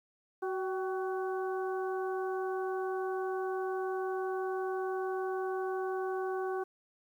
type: harmonic tone with a mistuned harmonic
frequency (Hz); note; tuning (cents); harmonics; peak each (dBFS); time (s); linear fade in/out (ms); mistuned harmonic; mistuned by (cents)
374.5; F#4; +21; 1 / 2 / 3 / 4; -33 / -39 / -43 / -45; 0.42-6.64; 10; 2; +46
effects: 11-bit